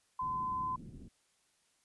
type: tone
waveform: sine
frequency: 1022 Hz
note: C6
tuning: 41 cents flat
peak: -33 dBFS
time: 0.19-0.76 s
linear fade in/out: 5 ms
type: low-pass noise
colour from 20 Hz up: white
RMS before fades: -49 dBFS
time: 0.21-1.09 s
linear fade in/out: 20 ms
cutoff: 250 Hz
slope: 24 dB/octave
effects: white hiss -73 dBFS RMS until 1.84 s + resampled to 24000 Hz